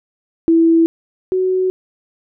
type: tone pair in turn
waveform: sine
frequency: 329.6 / 372.2 Hz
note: E4 / F#4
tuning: 0 / +10 cents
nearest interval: major second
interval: 210 cents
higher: second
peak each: -8 / -13 dBFS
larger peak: first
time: 0.48-0.86 / 1.32-1.7 s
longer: neither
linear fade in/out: 0 ms
effects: none